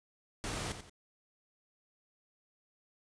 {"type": "noise with echo", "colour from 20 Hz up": "pink", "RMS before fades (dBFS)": -38, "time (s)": [0.44, 0.72], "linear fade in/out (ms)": 0, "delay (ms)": 88, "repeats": 2, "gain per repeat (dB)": -9, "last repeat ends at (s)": 0.896, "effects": ["resampled to 22050 Hz"]}